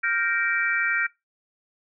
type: chord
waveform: sine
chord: G minor seventh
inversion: third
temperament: equal with one note detuned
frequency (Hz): 1396.9 / 1568 / 1864.7 / 2326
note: F6 / G6 / Bb6 / D7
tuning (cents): 0 / 0 / 0 / -17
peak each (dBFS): -27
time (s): 0.03-1.07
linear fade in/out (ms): 10
effects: noise-tail reverb RT60 0.2 s tail -21 dB re dry